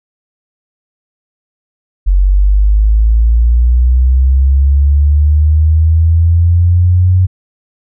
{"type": "linear sweep", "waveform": "sine", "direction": "up", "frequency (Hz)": [45.54, 92.7], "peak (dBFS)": -5, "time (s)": [2.06, 7.27], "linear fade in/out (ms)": 20, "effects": []}